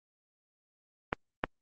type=clicks; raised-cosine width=0.5 ms; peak=-12 dBFS; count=2; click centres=1.129 / 1.439 s; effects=Opus 24 kbps